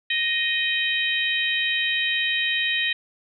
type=harmonic tone with a mistuned harmonic; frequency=622.3 Hz; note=D#5; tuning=in tune; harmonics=3 / 4 / 5 / 6; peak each=-25 / -26 / -27 / -28 dBFS; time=0.1-2.93 s; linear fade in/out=5 ms; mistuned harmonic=6; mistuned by=+34 cents; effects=none